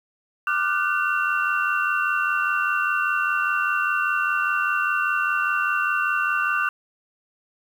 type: tone cluster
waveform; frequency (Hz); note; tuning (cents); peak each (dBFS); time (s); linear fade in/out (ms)
sine; 1186 / 1428 / 1513 / 2736; D6 / F6 / F#6 / F7; +17 / +38 / +38 / -36; -24 / -27 / -24 / -29; 0.47-6.69; 2
effects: 8-bit